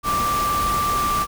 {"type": "tone in noise", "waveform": "sine", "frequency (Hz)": 1174.7, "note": "D6", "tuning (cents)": 0, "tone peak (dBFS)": -19, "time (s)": [0.03, 1.27], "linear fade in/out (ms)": 50, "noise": "pink", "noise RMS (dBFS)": -27, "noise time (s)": [0.03, 1.27], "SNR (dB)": 5, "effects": []}